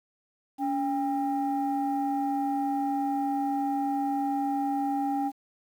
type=tone pair together; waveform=sine; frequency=282.7 / 799.6 Hz; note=C#4 / G5; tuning=+34 / +34 cents; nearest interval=octave + tritone; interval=1800 cents; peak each=-27 dBFS; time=0.58-5.32 s; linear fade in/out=50 ms; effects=tanh soft clip ceiling -20 dBFS + 9-bit